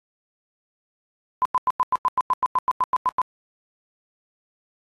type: tone bursts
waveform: sine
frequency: 1012 Hz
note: B5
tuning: 42 cents sharp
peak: -16 dBFS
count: 15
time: 1.42-3.216 s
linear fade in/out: 0 ms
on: 32 ms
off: 94 ms
effects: AAC 32 kbps